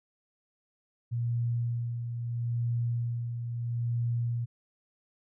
sine tone with tremolo, 118.5 Hz, A#2, 29 cents sharp, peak -26 dBFS, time 1.11-4.46 s, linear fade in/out 20 ms, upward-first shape sine, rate 0.76 Hz, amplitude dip 50%, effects none

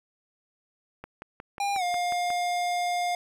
click train, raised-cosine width 0.5 ms, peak -24 dBFS, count 8, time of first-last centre 1.04-2.304 s, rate 5.54 Hz
square tone with pitch glide, 804 to 708.1 Hz, G5 to F5, +44 to +24 cents, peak -26 dBFS, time 1.6-3.15 s, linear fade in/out 2 ms, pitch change -220 cents, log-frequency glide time 1.75-1.83 s
effects low-pass 10000 Hz 12 dB/octave + 9-bit

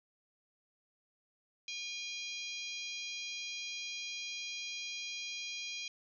harmonic tone, 811 Hz, G#5, 41 cents flat, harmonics 3 / 4 / 5 / 6 / 7 / 8, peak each -43 / -45 / -47 / -49 / -50 / -51 dBFS, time 1.68-5.88 s, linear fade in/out 2 ms, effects none

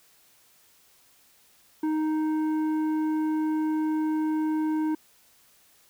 sine tone with tanh clipping, 311.1 Hz, D#4, in tune, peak -25 dBFS, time 1.83-4.95 s, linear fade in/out 5 ms, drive 9 dB, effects white hiss -60 dBFS RMS until 5.89 s

